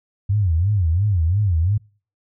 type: tone with vibrato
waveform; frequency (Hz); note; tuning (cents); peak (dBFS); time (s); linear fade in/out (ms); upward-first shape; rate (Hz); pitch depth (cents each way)
sine; 92; F#2; -9; -15; 0.29-1.78; 10; sine; 2.9; 250
effects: noise-tail reverb RT60 0.4 s tail -26 dB re dry